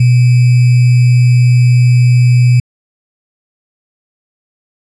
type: tone with sample-and-hold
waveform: sine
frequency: 123.47 Hz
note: B2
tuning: in tune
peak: -4 dBFS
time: 0-2.6 s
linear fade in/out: 5 ms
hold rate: 2450 Hz
effects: resampled to 22050 Hz